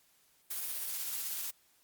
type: noise with tremolo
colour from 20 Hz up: blue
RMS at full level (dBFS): -36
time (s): 0.5-1.51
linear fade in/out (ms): 10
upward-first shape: triangle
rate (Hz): 16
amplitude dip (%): 30
effects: white hiss -68 dBFS RMS until 1.83 s + Opus 48 kbps